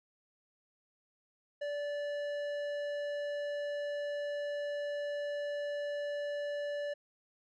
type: tone with low-pass filter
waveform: square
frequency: 581 Hz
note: D5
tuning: 19 cents flat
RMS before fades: -37 dBFS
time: 1.61-6.94 s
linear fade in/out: 10 ms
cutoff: 3100 Hz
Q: 0.54
effects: none